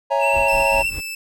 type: chord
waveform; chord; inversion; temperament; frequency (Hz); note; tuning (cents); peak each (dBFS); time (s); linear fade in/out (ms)
triangle; A# half-diminished seventh; first; equal; 554.4 / 659.3 / 830.6 / 932.3; C#5 / E5 / G#5 / A#5; 0 / 0 / 0 / 0; -18 / -23 / -22 / -19; 0.1-0.83; 20
type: tone with vibrato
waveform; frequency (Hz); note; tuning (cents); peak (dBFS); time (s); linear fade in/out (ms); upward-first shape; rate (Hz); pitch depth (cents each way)
triangle; 2693; E7; +36; -18; 0.19-0.93; 50; triangle; 15; 35
type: noise with tremolo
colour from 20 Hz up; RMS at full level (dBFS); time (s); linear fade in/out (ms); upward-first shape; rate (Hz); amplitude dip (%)
brown; -28; 0.33-1.01; 10; sine; 5; 85
type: tone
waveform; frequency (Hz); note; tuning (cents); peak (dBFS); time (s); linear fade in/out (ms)
sawtooth; 2637; E7; 0; -24; 0.48-1.15; 5
effects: none